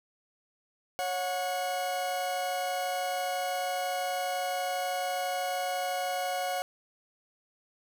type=tone pair together; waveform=40% pulse; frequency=554.4 / 728.5 Hz; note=C#5 / F#5; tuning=0 / -27 cents; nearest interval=perfect fourth; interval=473 cents; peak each=-34 / -30 dBFS; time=0.99-6.62 s; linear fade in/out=0 ms; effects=none